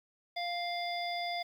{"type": "harmonic tone", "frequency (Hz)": 698.5, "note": "F5", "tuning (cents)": 0, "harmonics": [1, 3, 5, 7], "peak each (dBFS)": [-35, -40, -42, -43], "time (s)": [0.36, 1.43], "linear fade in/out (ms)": 10, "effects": ["10-bit"]}